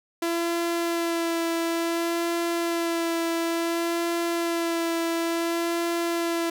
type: tone with vibrato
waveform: sawtooth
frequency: 336.5 Hz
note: E4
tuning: 36 cents sharp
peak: -20 dBFS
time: 0.22-6.5 s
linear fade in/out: 5 ms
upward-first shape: sine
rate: 0.57 Hz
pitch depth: 17 cents each way
effects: none